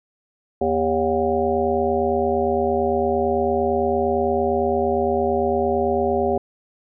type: harmonic tone with a mistuned harmonic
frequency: 79.8 Hz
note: D#2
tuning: 44 cents sharp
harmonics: 1 / 3 / 5 / 7 / 9 / 10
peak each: -31 / -26 / -21 / -24 / -24 / -30 dBFS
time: 0.61-6.38 s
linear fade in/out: 5 ms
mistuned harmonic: 10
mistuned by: -24 cents
effects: none